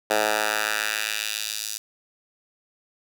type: tone with high-pass filter sweep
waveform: 10% pulse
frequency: 107.2 Hz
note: A2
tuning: 45 cents flat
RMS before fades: -26 dBFS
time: 0.1-1.78 s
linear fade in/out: 5 ms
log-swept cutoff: 620 to 5600 Hz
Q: 1.2
effects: none